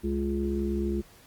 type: harmonic tone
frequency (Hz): 69.5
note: C#2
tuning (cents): +5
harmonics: 1 / 3 / 5 / 6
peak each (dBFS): -31 / -30 / -30 / -40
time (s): 0.03-1.02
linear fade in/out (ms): 20
effects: pink hiss -55 dBFS RMS until 1.26 s + Opus 32 kbps